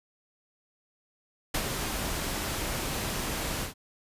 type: noise with ADSR envelope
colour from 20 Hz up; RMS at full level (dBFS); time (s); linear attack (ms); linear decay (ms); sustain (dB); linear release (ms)
pink; -27; 1.54-3.74; 7; 68; -5; 120
effects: resampled to 32000 Hz